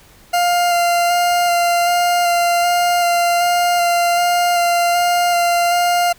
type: tone with vibrato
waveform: 40% pulse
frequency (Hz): 698.5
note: F5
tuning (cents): 0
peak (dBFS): -12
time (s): 0.33-6.13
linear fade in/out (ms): 10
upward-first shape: square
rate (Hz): 1.3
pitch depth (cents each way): 11
effects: pink hiss -47 dBFS RMS until 6.18 s